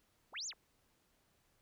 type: linear two-way sweep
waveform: sine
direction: up then down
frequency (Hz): 61.74 to 7400 to 61.74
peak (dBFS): -40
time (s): 0.32-0.54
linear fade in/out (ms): 50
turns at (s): 0.47
effects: pink hiss -75 dBFS RMS until 1.61 s